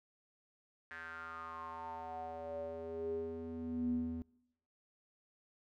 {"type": "tone with band-pass filter sweep", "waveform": "square", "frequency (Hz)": 82.1, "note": "E2", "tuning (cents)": -6, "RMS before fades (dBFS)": -42, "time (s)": [0.91, 4.22], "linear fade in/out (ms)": 0, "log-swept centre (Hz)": [1700, 200], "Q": 7.2, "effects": ["noise-tail reverb RT60 0.9 s tail -25 dB re dry"]}